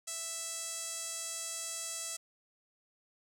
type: tone with band-pass filter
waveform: sawtooth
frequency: 659.3 Hz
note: E5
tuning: in tune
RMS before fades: -40 dBFS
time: 0.07-2.17 s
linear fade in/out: 10 ms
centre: 7800 Hz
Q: 2.6
effects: none